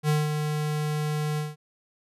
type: tone with ADSR envelope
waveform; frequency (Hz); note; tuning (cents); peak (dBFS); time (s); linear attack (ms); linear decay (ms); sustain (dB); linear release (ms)
square; 151.1; D3; +50; -20; 0.03-1.56; 58; 190; -6; 180
effects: resampled to 32000 Hz